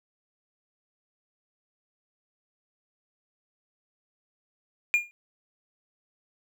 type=tone with exponential decay; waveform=triangle; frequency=2414 Hz; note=D7; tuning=47 cents sharp; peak=-14 dBFS; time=4.94-5.11 s; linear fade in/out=0 ms; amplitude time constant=35 ms; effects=none